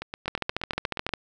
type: two click trains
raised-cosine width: 0.3 ms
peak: -17 / -10 dBFS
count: 10 / 13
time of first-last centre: 0.02-1.091 / 0.28-1.137 s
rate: 8.4 / 14 Hz
effects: none